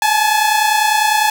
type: tone pair together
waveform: sawtooth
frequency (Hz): 841 / 871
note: G#5 / A5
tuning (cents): +22 / -18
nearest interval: minor second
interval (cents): 60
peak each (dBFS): -11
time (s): 0.02-1.3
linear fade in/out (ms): 2
effects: none